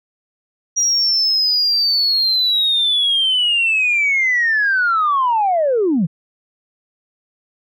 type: linear sweep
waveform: sine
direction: down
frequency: 5760 to 144.2 Hz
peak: -12 dBFS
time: 0.76-6.07 s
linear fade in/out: 20 ms
effects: tanh soft clip ceiling -9 dBFS